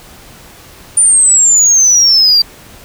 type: exponential sweep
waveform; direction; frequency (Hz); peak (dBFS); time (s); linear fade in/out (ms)
sine; down; 9300 to 4666; -3; 0.97-2.42; 5
effects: tanh soft clip ceiling -2 dBFS + pink hiss -37 dBFS RMS until 2.84 s